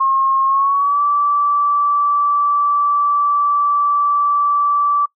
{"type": "tone with pitch glide", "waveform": "sine", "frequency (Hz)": [1076, 1159.9], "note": ["C6", "D6"], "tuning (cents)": [48, -22], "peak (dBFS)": -12, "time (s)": [0, 5.06], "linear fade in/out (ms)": 10, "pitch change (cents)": 130, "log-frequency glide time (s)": [0.46, 1.01], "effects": ["noise-tail reverb RT60 0.1 s tail -23 dB re dry"]}